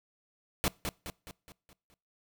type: noise with echo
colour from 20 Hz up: pink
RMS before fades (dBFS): -28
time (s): 0.64-0.68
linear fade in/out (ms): 0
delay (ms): 210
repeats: 6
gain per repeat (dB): -6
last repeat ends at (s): 1.94
effects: noise-tail reverb RT60 0.4 s tail -25 dB re dry